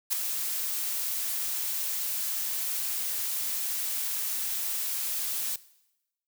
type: noise with ADSR envelope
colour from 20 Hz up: blue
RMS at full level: -24 dBFS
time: 0.1-5.56 s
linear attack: 28 ms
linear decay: 7 ms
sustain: -7 dB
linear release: 4 ms
effects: noise-tail reverb RT60 0.9 s tail -19 dB re dry